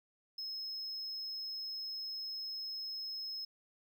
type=tone; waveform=triangle; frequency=5170 Hz; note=E8; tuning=34 cents flat; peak=-38 dBFS; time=0.38-3.45 s; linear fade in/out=5 ms; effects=none